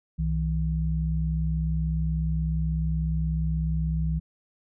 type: tone pair together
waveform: sine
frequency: 63.5 / 160.01 Hz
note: B1 / D#3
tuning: +49 / +49 cents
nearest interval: octave + major third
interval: 1600 cents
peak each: -26 dBFS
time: 0.18-4.2 s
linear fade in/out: 20 ms
effects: none